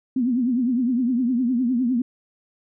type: tone with vibrato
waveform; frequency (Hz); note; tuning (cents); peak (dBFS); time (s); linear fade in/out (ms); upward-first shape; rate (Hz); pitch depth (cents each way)
sine; 246.9; B3; 0; -18; 0.16-2.02; 5; triangle; 9.8; 150
effects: none